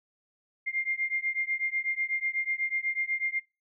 sine beating tone pair, 2107 / 2115.1 Hz, C7 / C7, +12 / +18 cents, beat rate 8.1 Hz, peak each -31 dBFS, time 0.66-3.4 s, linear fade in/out 20 ms, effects noise-tail reverb RT60 0.3 s tail -24 dB re dry

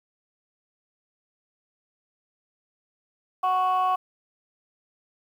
sine tone pair together, 740 / 1108.7 Hz, F#5 / C#6, 0 / 0 cents, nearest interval perfect fifth, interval 700 cents, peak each -21 dBFS, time 3.43-3.96 s, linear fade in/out 10 ms, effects tanh soft clip ceiling -17 dBFS + 9-bit

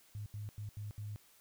sine tone bursts at uneven times, 104.5 Hz, G#2, 11 cents sharp, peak -40 dBFS, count 5, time 0.15-0.26 / 0.34-0.49 / 0.58-0.69 / 0.77-0.91 / 0.98-1.16 s, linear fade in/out 0 ms, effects white hiss -65 dBFS RMS until 1.4 s

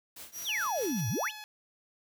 white noise with tremolo, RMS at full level -44 dBFS, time 0.16-1.01 s, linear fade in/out 5 ms, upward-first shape triangle, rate 4.8 Hz, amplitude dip 90%
sawtooth tone, 5790 Hz, F#8, 38 cents flat, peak -36 dBFS, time 0.32-1.32 s, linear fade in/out 50 ms
sine exponential two-way sweep, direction down then up, 4100 to 102.1 to 4100 Hz, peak -29 dBFS, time 0.44-1.32 s, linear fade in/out 50 ms, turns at 1.09 s
10% pulse tone with vibrato, 853 Hz, G#5, 46 cents sharp, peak -34 dBFS, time 0.49-1.44 s, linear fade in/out 0 ms, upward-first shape sine, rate 2.9 Hz, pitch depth 10 cents each way
effects none

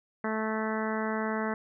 harmonic tone, 218.6 Hz, A3, 11 cents flat, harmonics 1 / 2 / 3 / 4 / 5 / 6 / 7 / 8 / 9, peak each -32 / -35 / -37 / -38 / -39 / -40 / -40 / -41 / -42 dBFS, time 0.24-1.54 s, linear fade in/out 2 ms, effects none

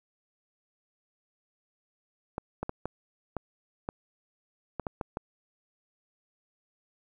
clicks, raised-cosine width 1 ms, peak -18 dBFS, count 10, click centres 2.381 / 2.63 / 2.694 / 2.856 / 3.367 / 3.889 / 4.797 / 4.868 / 5.012 / 5.171 s, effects 10-bit

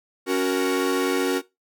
45% pulse chord, F# major, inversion second, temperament equal, 277.2 / 370 / 466.2 Hz, C#4 / F#4 / A#4, 0 / 0 / 0 cents, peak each -25 / -23 / -26 dBFS, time 0.26-1.42 s, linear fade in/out 50 ms, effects noise-tail reverb RT60 0.2 s tail -18 dB re dry

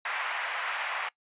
white band-pass noise, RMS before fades -33 dBFS, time 0.05-1.09 s, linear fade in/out 5 ms, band 750 to 2400 Hz, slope 24 dB/octave, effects noise-tail reverb RT60 0.1 s tail -22 dB re dry + resampled to 8000 Hz

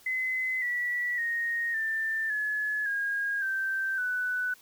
sine tone with pitch steps, 2037 / 1948.4 / 1863.6 / 1782.6 / 1705 / 1630.8 / 1559.9 / 1492 Hz, C7 / B6 / A#6 / A6 / G#6 / G#6 / G6 / F#6, -47 / -24 / -1 / +22 / +45 / -32 / -9 / +14 cents, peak -27 dBFS, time 0.06-4.54 s, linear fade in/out 5 ms, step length 560 ms, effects white hiss -57 dBFS RMS until 4.61 s

